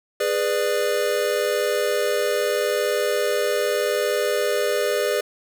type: tone cluster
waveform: square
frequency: 413.2 / 493.2 / 594 Hz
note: G#4 / B4 / D5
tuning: -9 / -2 / +20 cents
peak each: -25 dBFS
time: 0.2-5.21 s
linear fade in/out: 5 ms
effects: none

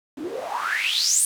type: noise with band-pass filter sweep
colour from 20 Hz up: white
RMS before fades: -24 dBFS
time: 0.17-1.25 s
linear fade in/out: 2 ms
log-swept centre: 260 to 9600 Hz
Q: 9.3
effects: none

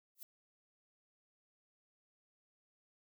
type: noise with exponential growth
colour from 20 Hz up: violet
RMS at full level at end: -44 dBFS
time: 0.15-0.23 s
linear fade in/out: 1 ms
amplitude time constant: 16 ms
effects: none

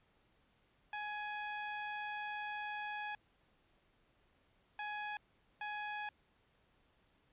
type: tone bursts at uneven times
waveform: 20% pulse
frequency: 837 Hz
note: G#5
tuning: 13 cents sharp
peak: -35 dBFS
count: 3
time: 0.93-3.15 / 4.79-5.17 / 5.61-6.09 s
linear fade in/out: 2 ms
effects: pink hiss -73 dBFS RMS until 7.32 s + resampled to 8000 Hz

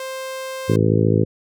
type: tone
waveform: sawtooth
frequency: 525 Hz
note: C5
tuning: 6 cents sharp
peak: -23 dBFS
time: 0-0.76 s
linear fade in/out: 2 ms
type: harmonic tone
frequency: 54.2 Hz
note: A1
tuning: 25 cents flat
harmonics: 2 / 3 / 4 / 5 / 6 / 7 / 8 / 9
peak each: -18 / -20 / -24 / -24 / -24 / -23 / -23 / -25 dBFS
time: 0.68-1.25 s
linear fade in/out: 20 ms
effects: none

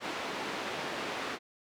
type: band-pass noise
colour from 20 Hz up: pink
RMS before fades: -37 dBFS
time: 0-1.39 s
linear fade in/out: 50 ms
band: 310 to 3500 Hz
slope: 12 dB/octave
effects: none

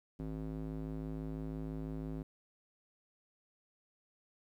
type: tone with band-pass filter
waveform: square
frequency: 53 Hz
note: G#1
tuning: 36 cents sharp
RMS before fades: -41 dBFS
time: 0.19-2.23 s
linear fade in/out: 5 ms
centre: 240 Hz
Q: 1.4
effects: 12-bit

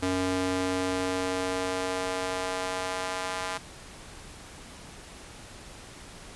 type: tone with high-pass filter sweep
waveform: square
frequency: 92.5 Hz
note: F#2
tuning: in tune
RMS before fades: -30 dBFS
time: 0.02-3.58 s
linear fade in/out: 10 ms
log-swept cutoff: 230 to 870 Hz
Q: 1.1
effects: pink hiss -46 dBFS RMS until 6.35 s + resampled to 24000 Hz

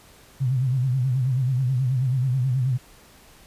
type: tone with vibrato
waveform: sine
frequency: 128.9 Hz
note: C3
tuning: 26 cents flat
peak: -19 dBFS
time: 0.4-2.78 s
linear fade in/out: 20 ms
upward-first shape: sine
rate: 9.3 Hz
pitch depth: 100 cents each way
effects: pink hiss -51 dBFS RMS until 3.46 s + resampled to 32000 Hz

